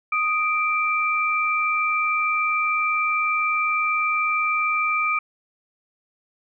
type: tone pair together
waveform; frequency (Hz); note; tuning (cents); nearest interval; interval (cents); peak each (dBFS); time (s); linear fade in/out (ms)
sine; 1244.3 / 2349; D#6 / D7; 0 / 0; major seventh; 1100; -22; 0.12-5.19; 5
effects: none